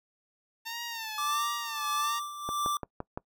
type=tone with vibrato; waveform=10% pulse; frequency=900 Hz; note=A5; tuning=39 cents sharp; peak=-27 dBFS; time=0.65-2.2 s; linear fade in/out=20 ms; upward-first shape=sine; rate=1.4 Hz; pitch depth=86 cents each way
type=tone with tremolo; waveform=square; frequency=1174.7 Hz; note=D6; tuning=in tune; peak=-28 dBFS; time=1.18-2.77 s; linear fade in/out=2 ms; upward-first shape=sine; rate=1.5 Hz; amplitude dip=75%
type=click train; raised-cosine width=1 ms; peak=-20 dBFS; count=5; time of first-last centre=2.49-3.175 s; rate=5.84 Hz
effects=noise-tail reverb RT60 0.1 s tail -23 dB re dry